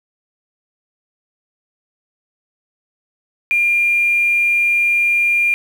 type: tone with quantisation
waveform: sine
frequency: 2400 Hz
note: D7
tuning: 37 cents sharp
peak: -12 dBFS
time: 3.51-5.54 s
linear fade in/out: 0 ms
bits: 6
effects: none